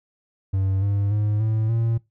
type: tone with pitch steps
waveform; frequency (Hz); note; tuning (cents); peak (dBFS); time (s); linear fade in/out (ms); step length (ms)
triangle; 96.2 / 100.52 / 105.03 / 109.74 / 114.67; G2 / G2 / G#2 / A2 / A#2; -32 / +44 / +20 / -4 / -28; -17; 0.53-1.98; 10; 290
effects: noise-tail reverb RT60 0.2 s tail -21 dB re dry